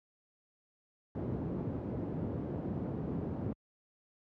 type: band-pass noise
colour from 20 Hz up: pink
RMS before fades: -37 dBFS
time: 1.15-3.53 s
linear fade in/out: 2 ms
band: 100 to 370 Hz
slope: 12 dB/octave
effects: high-pass 60 Hz 12 dB/octave